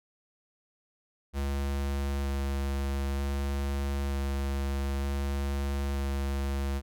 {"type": "tone with vibrato", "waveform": "square", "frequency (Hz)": 69.3, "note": "C#2", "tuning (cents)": 0, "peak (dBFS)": -29, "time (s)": [1.33, 6.82], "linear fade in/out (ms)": 50, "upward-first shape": "square", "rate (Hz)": 0.54, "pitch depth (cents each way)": 8, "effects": []}